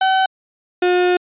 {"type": "tone pair in turn", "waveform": "35% pulse", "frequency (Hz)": [761, 359.1], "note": ["F#5", "F4"], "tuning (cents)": [48, 48], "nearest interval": "octave + minor second", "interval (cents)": 1300, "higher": "first", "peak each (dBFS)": -11, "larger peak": "neither", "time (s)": [[0.01, 0.26], [0.82, 1.17]], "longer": "second", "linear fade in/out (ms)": 5, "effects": ["resampled to 8000 Hz"]}